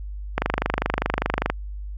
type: click train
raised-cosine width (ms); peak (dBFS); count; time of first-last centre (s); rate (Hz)
0.5; -5; 29; 0.38-1.5; 25
effects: added 50 Hz sine -30 dBFS peak until 1.97 s